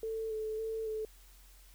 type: tone with vibrato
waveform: sine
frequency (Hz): 439.9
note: A4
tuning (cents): 0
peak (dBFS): -34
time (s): 0.03-1.05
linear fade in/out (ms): 2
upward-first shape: square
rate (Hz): 1.8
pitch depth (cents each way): 19
effects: added 45 Hz sine -56 dBFS peak until 1.74 s + white hiss -62 dBFS RMS until 1.74 s